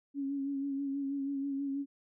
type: tone with vibrato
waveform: sine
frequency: 277.2 Hz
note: C#4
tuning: in tune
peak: -32 dBFS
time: 0.14-1.86 s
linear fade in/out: 50 ms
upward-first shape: sine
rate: 6.2 Hz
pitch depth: 33 cents each way
effects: none